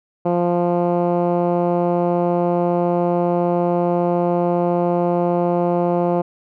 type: tone with low-pass filter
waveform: 10% pulse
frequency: 174.61 Hz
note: F3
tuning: in tune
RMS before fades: -18 dBFS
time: 0.25-6.22 s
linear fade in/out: 10 ms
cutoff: 670 Hz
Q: 1.1
effects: none